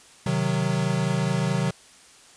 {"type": "chord", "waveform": "square", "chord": "C diminished", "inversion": "none", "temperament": "equal", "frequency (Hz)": [130.81, 155.56, 185], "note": ["C3", "Eb3", "Gb3"], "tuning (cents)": [0, 0, 0], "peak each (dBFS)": -27, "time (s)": [0.26, 1.71], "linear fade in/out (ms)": 5, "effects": ["white hiss -51 dBFS RMS until 2.36 s", "resampled to 22050 Hz"]}